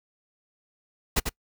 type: noise with echo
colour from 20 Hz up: pink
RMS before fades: -22 dBFS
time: 1.16-1.2 s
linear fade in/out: 10 ms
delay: 94 ms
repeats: 1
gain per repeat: -6 dB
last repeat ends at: 1.294 s
effects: noise-tail reverb RT60 0.1 s tail -25 dB re dry